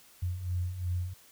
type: beating tone pair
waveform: sine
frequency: 87.31 / 90.11 Hz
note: F2 / F#2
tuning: 0 / -45 cents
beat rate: 2.8 Hz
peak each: -37 / -31 dBFS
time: 0.22-1.14 s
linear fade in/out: 10 ms
effects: white hiss -58 dBFS RMS until 1.31 s